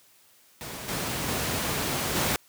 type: noise with level steps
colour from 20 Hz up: pink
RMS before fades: -37 / -30 / -28 / -25 dBFS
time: 0.61-2.36 s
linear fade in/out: 0 ms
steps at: 0.88 / 1.28 / 2.15 s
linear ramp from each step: 10 ms
effects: white hiss -59 dBFS RMS until 2.48 s + high-pass 80 Hz 12 dB/octave